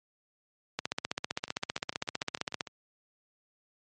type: two click trains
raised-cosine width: 0.2 ms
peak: -24 / -13 dBFS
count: 9 / 29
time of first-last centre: 1.48-2.672 / 0.79-2.608 s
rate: 6.71 / 15.4 Hz
effects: high-pass 100 Hz 12 dB/octave + MP3 48 kbps